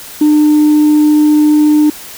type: tone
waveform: sine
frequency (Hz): 301.2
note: D4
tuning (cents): +44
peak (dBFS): -3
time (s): 0.21-1.9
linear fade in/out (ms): 5
effects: tanh soft clip ceiling -3 dBFS + white hiss -30 dBFS RMS until 2.17 s